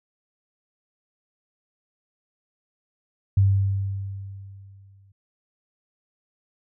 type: tone with exponential decay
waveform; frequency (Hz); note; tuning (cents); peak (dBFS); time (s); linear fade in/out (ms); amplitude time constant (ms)
sine; 98; G2; 0; -13; 3.37-5.12; 5; 380
effects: none